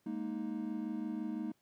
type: chord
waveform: triangle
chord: Ab suspended second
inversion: none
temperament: just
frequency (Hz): 207.7 / 233.6 / 311.5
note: Ab3 / Bb3 / Eb4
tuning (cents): 0 / +4 / +2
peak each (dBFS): -39 / -38 / -38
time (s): 0.06-1.52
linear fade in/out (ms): 5
effects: pink hiss -75 dBFS RMS until 1.61 s + high-pass 100 Hz 12 dB/octave